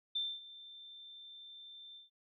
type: tone with ADSR envelope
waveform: sine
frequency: 3564 Hz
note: A7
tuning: 22 cents sharp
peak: -32 dBFS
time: 0.15-2.1 s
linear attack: 9 ms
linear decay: 240 ms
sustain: -18 dB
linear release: 140 ms
effects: none